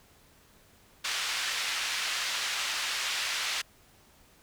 pink band-pass noise, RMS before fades -32 dBFS, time 1.04-3.62 s, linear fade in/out 10 ms, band 1800 to 5500 Hz, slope 12 dB/octave, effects pink hiss -60 dBFS RMS until 4.42 s

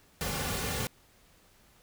pink noise with comb filter, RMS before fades -33 dBFS, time 0.21-0.87 s, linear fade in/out 0 ms, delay 3.1 ms, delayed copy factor -0.65, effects pink hiss -62 dBFS RMS until 1.82 s

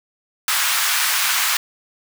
pink high-pass noise, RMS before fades -19 dBFS, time 0.48-1.57 s, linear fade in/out 2 ms, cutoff 1100 Hz, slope 24 dB/octave, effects none

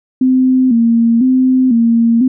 sine tone with vibrato, 244.2 Hz, B3, 19 cents flat, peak -7 dBFS, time 0.21-2.28 s, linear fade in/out 5 ms, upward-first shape square, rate 1 Hz, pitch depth 95 cents each way, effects none

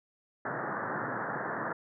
white band-pass noise, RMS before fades -35 dBFS, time 0.45-1.73 s, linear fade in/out 5 ms, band 110 to 1800 Hz, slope 96 dB/octave, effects none

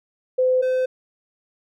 sine / triangle tone pair in turn, 511 / 513.2 Hz, C5 / C5, -41 / -34 cents, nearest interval unison, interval 7 cents, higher second, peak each -15 / -16 dBFS, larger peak first, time 0.38-0.62 / 0.62-0.86 s, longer neither, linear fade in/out 10 ms, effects none

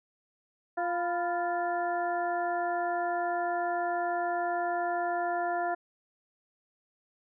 harmonic tone with a mistuned harmonic, 349.2 Hz, F4, in tune, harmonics 1 / 2 / 3 / 4 / 5, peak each -36 / -29 / -40 / -38 / -40 dBFS, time 0.77-5.75 s, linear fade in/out 10 ms, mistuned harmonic 3, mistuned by -79 cents, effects none

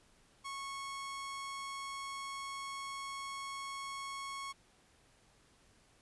sawtooth tone, 1100 Hz, C#6, 14 cents flat, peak -37 dBFS, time 0.44-4.53 s, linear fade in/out 20 ms, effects pink hiss -67 dBFS RMS until 6.01 s + resampled to 24000 Hz

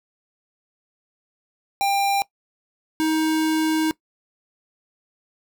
square tone pair in turn, 795 / 315.5 Hz, G5 / D#4, +24 / +24 cents, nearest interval octave + major third, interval 1600 cents, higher first, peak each -19 dBFS, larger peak neither, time 1.81-2.22 / 3-3.91 s, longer second, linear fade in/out 0 ms, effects noise-tail reverb RT60 0.1 s tail -20 dB re dry

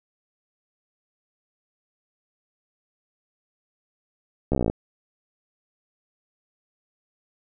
slowing click train, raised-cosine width 2 ms, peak -9 dBFS, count 12, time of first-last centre 4.52-4.699 s, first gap 14 ms, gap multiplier 1.03, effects none

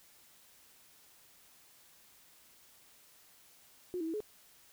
sine tone with pitch steps, 360.1 / 322.1 / 326.8 / 424.1 Hz, F#4 / E4 / E4 / G#4, -47 / -40 / -15 / +36 cents, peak -34 dBFS, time 3.94-4.204 s, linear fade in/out 0 ms, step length 66 ms, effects white hiss -62 dBFS RMS until 4.72 s

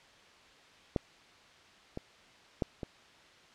clicks, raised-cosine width 2 ms, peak -15 / -24 / -16 / -24 dBFS, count 4, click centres 0.962 / 1.974 / 2.622 / 2.832 s, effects white hiss -58 dBFS RMS until 3.54 s + low-pass 4000 Hz 12 dB/octave

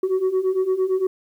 sine beating tone pair, 370 / 378.8 Hz, F#4 / F#4, 0 / +41 cents, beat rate 8.8 Hz, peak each -21 / -18 dBFS, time 0.03-1.07 s, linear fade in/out 5 ms, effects tanh soft clip ceiling -15 dBFS + 9-bit

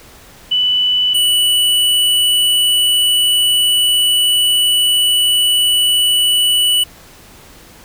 sine / square tone pair in turn, 2981 / 2959 Hz, F#7 / F#7, +12 / -1 cents, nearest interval unison, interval 13 cents, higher first, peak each -11 dBFS, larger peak neither, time 0.51-1.14 / 1.14-6.84 s, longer second, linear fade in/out 10 ms, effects pink hiss -41 dBFS RMS until 7.84 s

